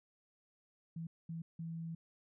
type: tone bursts at uneven times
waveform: sine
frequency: 164.81 Hz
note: E3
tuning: in tune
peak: -40 dBFS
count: 3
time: 0.96-1.07 / 1.29-1.42 / 1.59-1.95 s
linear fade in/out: 5 ms
effects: none